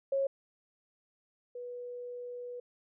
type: tone pair in turn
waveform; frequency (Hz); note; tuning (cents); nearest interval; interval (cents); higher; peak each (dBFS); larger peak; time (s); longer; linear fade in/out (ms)
sine; 546 / 489.1; C#5 / B4; -26 / -17; major second; 191; first; -27 / -39; first; 0.12-0.27 / 1.55-2.6; second; 5
effects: none